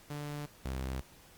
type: tone pair in turn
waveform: sawtooth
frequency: 146.83 / 65.41 Hz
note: D3 / C2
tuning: 0 / 0 cents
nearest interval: octave + major second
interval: 1400 cents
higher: first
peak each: -34 / -31 dBFS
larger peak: second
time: 0.1-0.46 / 0.65-1.01 s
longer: neither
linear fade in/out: 5 ms
effects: pink hiss -58 dBFS RMS until 1.37 s + Opus 48 kbps